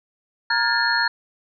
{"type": "tone cluster", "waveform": "sine", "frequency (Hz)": [932, 1419, 1645, 1772, 4286], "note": ["A#5", "F6", "G#6", "A6", "C8"], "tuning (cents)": [-1, 27, -17, 12, 41], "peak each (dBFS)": -24, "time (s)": [0.5, 1.08], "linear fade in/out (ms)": 5, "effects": []}